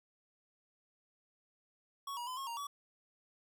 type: tone with pitch steps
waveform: square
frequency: 1113 / 959 / 1016 / 1085 / 934 / 1138 Hz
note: C#6 / A#5 / B5 / C#6 / A#5 / C#6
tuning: +7 / +49 / +49 / -37 / +3 / +45 cents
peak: -40 dBFS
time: 2.07-2.67 s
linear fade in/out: 5 ms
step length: 100 ms
effects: none